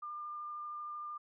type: tone with vibrato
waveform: sine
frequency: 1200 Hz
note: D6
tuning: 37 cents sharp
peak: -40 dBFS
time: 0.02-1.18 s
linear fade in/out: 10 ms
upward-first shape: triangle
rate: 13 Hz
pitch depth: 11 cents each way
effects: none